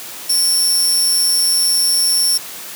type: tone with amplitude modulation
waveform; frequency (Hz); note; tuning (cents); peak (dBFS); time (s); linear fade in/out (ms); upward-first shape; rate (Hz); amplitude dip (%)
20% pulse; 5440; F8; -46; -5; 0.29-2.38; 10; sine; 178; 45
effects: white hiss -31 dBFS RMS until 2.75 s + high-pass 150 Hz 12 dB/octave